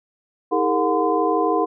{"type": "tone cluster", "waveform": "sine", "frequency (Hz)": [319.9, 406.3, 458.6, 726, 1023], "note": ["D#4", "G#4", "A#4", "F#5", "C6"], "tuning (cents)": [48, -38, -28, -33, -39], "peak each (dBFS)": -23, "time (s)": [0.51, 1.66], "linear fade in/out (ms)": 20, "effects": []}